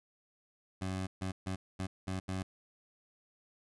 20% pulse tone bursts at uneven times, 94.1 Hz, F#2, 30 cents sharp, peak -30 dBFS, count 6, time 0.81-1.07 / 1.21-1.32 / 1.46-1.56 / 1.79-1.87 / 2.07-2.2 / 2.28-2.43 s, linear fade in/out 10 ms, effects resampled to 24000 Hz

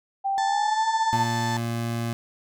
sine tone with pitch glide, 784 to 895.4 Hz, G5 to A5, 0 to +30 cents, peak -22 dBFS, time 0.24-1.26 s, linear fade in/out 20 ms, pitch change +230 cents, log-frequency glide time 0.44-0.86 s
harmonic tone, 880 Hz, A5, in tune, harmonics 1 / 2 / 4 / 5 / 6 / 7 / 8 / 9, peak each -27 / -33 / -39 / -41 / -43 / -44 / -45 / -46 dBFS, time 0.38-1.57 s, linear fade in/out 0 ms
25% pulse tone, 116.54 Hz, A#2, in tune, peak -22 dBFS, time 1.13-2.13 s, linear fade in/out 0 ms
effects none

